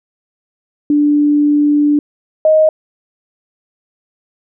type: tone pair in turn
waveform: sine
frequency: 293.7 / 625.2 Hz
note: D4 / D#5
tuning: 0 / +8 cents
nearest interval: octave + minor second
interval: 1308 cents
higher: second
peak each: -8 / -6 dBFS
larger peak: second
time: 0.9-1.99 / 2.45-2.69 s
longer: first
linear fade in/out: 2 ms
effects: none